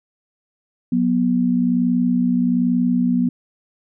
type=tone pair together; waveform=sine; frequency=182.9 / 244.1 Hz; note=F#3 / B3; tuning=-20 / -20 cents; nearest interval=perfect fourth; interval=500 cents; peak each=-20 / -16 dBFS; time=0.92-3.29 s; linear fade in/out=5 ms; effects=none